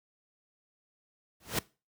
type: noise with exponential growth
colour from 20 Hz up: pink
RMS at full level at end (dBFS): -25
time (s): 1.4-1.59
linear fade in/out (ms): 5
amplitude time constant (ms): 40
effects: noise-tail reverb RT60 0.3 s tail -21 dB re dry + high-pass 60 Hz 12 dB/octave